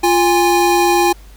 square tone pair together, 349.2 / 818.6 Hz, F4 / G#5, 0 / -25 cents, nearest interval octave + minor third, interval 1475 cents, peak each -14 dBFS, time 0.03-1.13 s, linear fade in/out 10 ms, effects added 50 Hz sine -37 dBFS peak until 1.36 s + pink hiss -47 dBFS RMS until 1.36 s

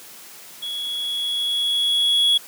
triangle tone with level ramp, 3353 Hz, G#7, 16 cents sharp, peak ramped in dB -25 to -12 dBFS, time 0.62-2.38 s, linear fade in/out 10 ms, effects white hiss -42 dBFS RMS until 2.47 s + high-pass 150 Hz 12 dB/octave

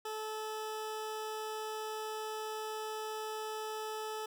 20% pulse tone, 433.9 Hz, A4, 24 cents flat, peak -33 dBFS, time 0.05-4.26 s, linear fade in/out 5 ms, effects none

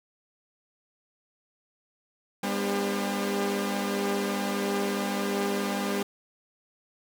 sawtooth tone cluster, 200.2 / 245.1 / 297.5 / 401.9 / 525 Hz, G3 / B3 / D4 / G4 / C5, +37 / -13 / +22 / +43 / +6 cents, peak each -26 / -31 / -33 / -28 / -34 dBFS, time 2.43-6.03 s, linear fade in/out 5 ms, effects none

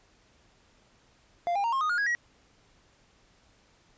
triangle tone with pitch steps, 695 / 803 / 927.7 / 1071.8 / 1238.3 / 1430.7 / 1653 / 1909.8 Hz, F5 / G5 / A#5 / C6 / D#6 / F6 / G#6 / A#6, -9 / +41 / -9 / +41 / -9 / +41 / -9 / +41 cents, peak -23 dBFS, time 1.47-2.15 s, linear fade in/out 0 ms, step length 85 ms, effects pink hiss -63 dBFS RMS until 3.97 s + resampled to 16000 Hz

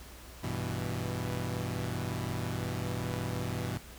sawtooth chord, E minor, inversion first, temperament equal, 98 / 123.47 / 164.81 Hz, G2 / B2 / E3, 0 / 0 / 0 cents, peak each -33 / -32 / -35 dBFS, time 0.43-3.78 s, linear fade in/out 10 ms, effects added 60 Hz sine -50 dBFS peak until 3.98 s + pink hiss -51 dBFS RMS until 3.98 s

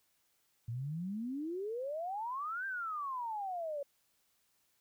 sine exponential two-way sweep, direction up then down, 111.3 to 1600 to 554 Hz, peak -36 dBFS, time 0.68-3.83 s, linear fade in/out 5 ms, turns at 2.66 s, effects white hiss -75 dBFS RMS until 4.8 s

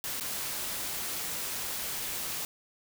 white noise with dropouts, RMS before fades -35 dBFS, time 0.04-2.45 s, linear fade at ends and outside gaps 1 ms, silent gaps 0.199-0.208 s, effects none

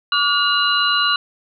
sine tone cluster, 1154 / 1429 / 2846 / 4006 Hz, D6 / F6 / F7 / B7, -31 / +39 / +32 / +24 cents, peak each -20 dBFS, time 0.12-1.16 s, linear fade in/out 2 ms, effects none

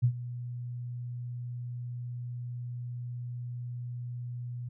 sine tone with ADSR envelope, 121.9 Hz, B2, 22 cents flat, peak -19 dBFS, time 0.02-4.69 s, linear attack 23 ms, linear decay 77 ms, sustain -16 dB, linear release 9 ms, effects none

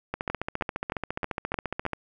two click trains, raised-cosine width 0.5 ms, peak -14 / -14 dBFS, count 27 / 6, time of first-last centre 0.14-1.933 / 0.3-1.853 s, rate 14.5 / 3.22 Hz, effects none

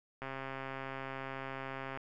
click train, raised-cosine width 0.5 ms, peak -26 dBFS, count 236, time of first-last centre 0.22-1.974 s, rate 134 Hz, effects none

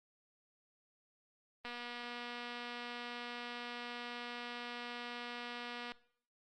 click train, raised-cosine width 0.3 ms, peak -29 dBFS, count 1030, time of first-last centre 1.65-5.92 s, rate 241 Hz, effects noise-tail reverb RT60 0.6 s tail -20 dB re dry + Opus 32 kbps

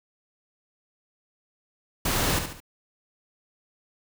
pink noise with echo, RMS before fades -25 dBFS, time 2.05-2.39 s, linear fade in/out 5 ms, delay 71 ms, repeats 3, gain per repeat -7 dB, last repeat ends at 2.603 s, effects none

